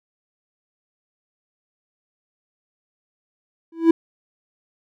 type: tone with exponential growth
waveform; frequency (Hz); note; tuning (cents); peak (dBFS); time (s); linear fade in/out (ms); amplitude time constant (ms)
triangle; 329.6; E4; 0; -4; 3.72-3.91; 5; 40
effects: none